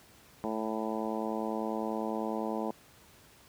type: harmonic tone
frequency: 110 Hz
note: A2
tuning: in tune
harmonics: 2 / 3 / 4 / 5 / 6 / 7 / 8 / 9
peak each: -36 / -38 / -39 / -40 / -41 / -41 / -42 / -43 dBFS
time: 0.44-2.71 s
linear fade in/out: 0 ms
effects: pink hiss -58 dBFS RMS until 3.48 s + high-pass 60 Hz 12 dB/octave